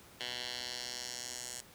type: tone with band-pass filter sweep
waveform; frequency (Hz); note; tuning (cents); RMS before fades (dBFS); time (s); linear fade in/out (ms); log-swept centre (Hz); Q
10% pulse; 123.47; B2; 0; -42; 0.2-1.61; 5; 3400 to 7700; 2
effects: pink hiss -57 dBFS RMS until 1.74 s + high-pass 60 Hz 12 dB/octave